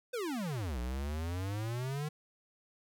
square exponential two-way sweep, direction down then up, 523.3 to 58.9 to 154.7 Hz, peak -35 dBFS, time 0.13-2.09 s, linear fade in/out 10 ms, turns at 0.79 s, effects none

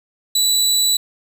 25% pulse tone, 3951 Hz, B7, in tune, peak -10 dBFS, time 0.35-0.97 s, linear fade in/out 5 ms, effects none

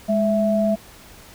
sine tone pair together, 207.9 / 659.3 Hz, G#3 / E5, +2 / 0 cents, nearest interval octave + minor sixth, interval 1998 cents, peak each -19 dBFS, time 0.08-0.76 s, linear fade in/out 20 ms, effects pink hiss -45 dBFS RMS until 1.34 s

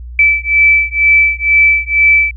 sine beating tone pair, 2314 / 2316.1 Hz, D7 / D7, -26 / -25 cents, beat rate 2.1 Hz, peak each -10 dBFS, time 0.19-2.31 s, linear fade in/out 2 ms, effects added 60 Hz sine -25 dBFS peak until 2.36 s

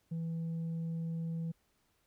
sine tone with tanh clipping, 164.81 Hz, E3, in tune, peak -35 dBFS, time 0.11-1.52 s, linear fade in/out 10 ms, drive 2 dB, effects pink hiss -75 dBFS RMS until 2.06 s

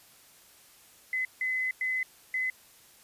sine tone bursts at uneven times, 2029 Hz, B6, 46 cents sharp, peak -27 dBFS, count 4, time 1.13-1.25 / 1.41-1.71 / 1.81-2.03 / 2.34-2.5 s, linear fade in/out 2 ms, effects white hiss -57 dBFS RMS until 3.03 s + resampled to 32000 Hz

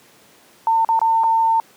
sine tone with dropouts, 903 Hz, A5, 45 cents sharp, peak -13 dBFS, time 0.67-1.6 s, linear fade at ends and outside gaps 1 ms, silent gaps 0.848-0.889 / 0.992-1.015 / 1.236-1.24 s, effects pink hiss -50 dBFS RMS until 1.76 s + high-pass 200 Hz 12 dB/octave

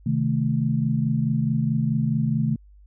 sine chord, A diminished, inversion first, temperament equal, 130.81 / 155.56 / 220 Hz, C3 / Eb3 / A3, 0 / 0 / 0 cents, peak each -24 dBFS, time 0.06-2.56 s, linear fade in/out 5 ms, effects added 50 Hz sine -47 dBFS peak until 2.86 s

